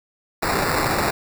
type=noise with sample-and-hold; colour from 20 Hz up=white; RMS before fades=-21 dBFS; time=0.42-1.11 s; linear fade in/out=10 ms; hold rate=3150 Hz; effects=none